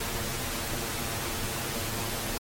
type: noise with comb filter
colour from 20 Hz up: pink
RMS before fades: -32 dBFS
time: 0-2.38 s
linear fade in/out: 5 ms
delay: 8.7 ms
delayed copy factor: +0.7
effects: MP3 64 kbps